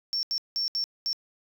sine tone bursts at uneven times, 5450 Hz, F8, 43 cents flat, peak -24 dBFS, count 5, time 0.13-0.23 / 0.31-0.38 / 0.56-0.68 / 0.75-0.84 / 1.06-1.13 s, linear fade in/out 0 ms, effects tanh soft clip ceiling -22 dBFS

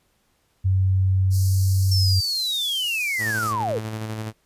sine tone with pitch glide, 94.7 to 95.36 Hz, F#2 to G2, +41 to -47 cents, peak -16 dBFS, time 0.64-2.21 s, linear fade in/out 20 ms, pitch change +12 cents, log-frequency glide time 1.18-1.85 s
pink high-pass noise, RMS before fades -35 dBFS, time 1.3-3.54 s, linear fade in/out 50 ms, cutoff 4400 Hz, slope 96 dB/octave
sine linear sweep, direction down, 5440 to 403.5 Hz, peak -22 dBFS, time 1.91-3.79 s, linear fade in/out 10 ms
sawtooth tone with tremolo, 109.5 Hz, A2, 8 cents flat, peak -23 dBFS, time 3.18-4.33 s, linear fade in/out 50 ms, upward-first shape square, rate 12 Hz, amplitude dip 30%
effects pink hiss -66 dBFS RMS until 4.45 s + resampled to 32000 Hz

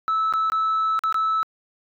sine tone with dropouts, 1307 Hz, E6, 15 cents flat, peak -17 dBFS, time 0.08-1.43 s, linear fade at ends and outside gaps 0 ms, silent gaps 0.326-0.337 / 0.5-0.52 / 0.991-1.037 / 1.125-1.144 s, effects tanh soft clip ceiling -17 dBFS

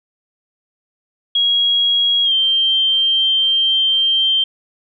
sine tone with pitch glide, 3300 to 3149 Hz, G#7 to G7, -12 to +7 cents, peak -12 dBFS, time 1.35-4.44 s, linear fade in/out 5 ms, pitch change -81 cents, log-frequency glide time 2.24-2.33 s, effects none

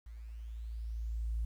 sine tone with level ramp, 56.2 Hz, A1, 37 cents sharp, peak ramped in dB -45 to -30 dBFS, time 0.06-1.45 s, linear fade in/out 5 ms, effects tanh soft clip ceiling -28 dBFS + 11-bit

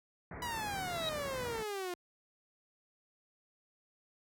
pink low-pass noise, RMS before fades -44 dBFS, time 0.31-1.63 s, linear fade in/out 2 ms, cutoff 2200 Hz, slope 96 dB/octave
sawtooth exponential sweep, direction down, 987.8 to 349.2 Hz, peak -33 dBFS, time 0.42-1.94 s, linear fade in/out 2 ms
sine tone with exponential growth, 3835 Hz, A#7, 48 cents sharp, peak -32 dBFS, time 0.78-1.09 s, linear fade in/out 1 ms, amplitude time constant 67 ms
effects high-pass 60 Hz 12 dB/octave

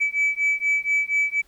sine beating tone pair, 2296 / 2300.2 Hz, D7 / D7, -40 / -37 cents, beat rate 4.2 Hz, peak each -21 dBFS, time 0-1.42 s, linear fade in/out 20 ms, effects tanh soft clip ceiling -15 dBFS + pink hiss -60 dBFS RMS until 1.47 s

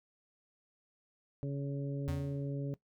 harmonic tone, 140.2 Hz, C#3, 20 cents sharp, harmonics 1 / 2 / 3 / 4, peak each -35 / -41 / -45 / -47 dBFS, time 1.43-2.74 s, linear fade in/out 0 ms
square tone with exponential decay, 84 Hz, E2, 33 cents sharp, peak -34 dBFS, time 2.08-2.54 s, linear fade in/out 0 ms, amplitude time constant 100 ms
effects noise-tail reverb RT60 0.1 s tail -18 dB re dry

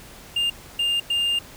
triangle tone bursts at uneven times, 2807 Hz, F7, 8 cents sharp, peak -18 dBFS, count 3, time 0.36-0.5 / 0.79-1 / 1.1-1.39 s, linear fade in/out 5 ms, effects pink hiss -44 dBFS RMS until 1.56 s

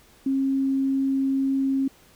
sine tone, 269.8 Hz, C#4, 47 cents flat, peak -20 dBFS, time 0.26-1.88 s, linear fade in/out 5 ms, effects pink hiss -55 dBFS RMS until 2.15 s

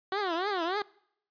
15% pulse tone with vibrato, 370 Hz, F#4, in tune, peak -22 dBFS, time 0.12-0.82 s, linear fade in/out 2 ms, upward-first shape triangle, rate 3.4 Hz, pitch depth 250 cents each way, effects noise-tail reverb RT60 0.7 s tail -24 dB re dry + resampled to 11025 Hz

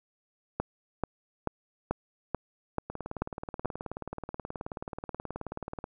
two click trains, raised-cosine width 1 ms, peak -14 / -22 dBFS, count 8 / 56, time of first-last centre 0.6-3.657 / 2.9-5.841 s, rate 2.29 / 18.7 Hz, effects none

